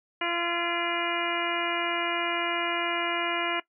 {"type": "harmonic tone with a mistuned harmonic", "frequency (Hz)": 342.9, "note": "F4", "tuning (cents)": -32, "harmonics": [1, 2, 3, 4, 5, 6, 7, 8], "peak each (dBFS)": [-34, -34, -34, -34, -34, -34, -34, -34], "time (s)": [0.21, 3.6], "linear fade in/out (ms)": 5, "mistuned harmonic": 8, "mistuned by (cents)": 80, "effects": ["noise-tail reverb RT60 0.1 s tail -19 dB re dry"]}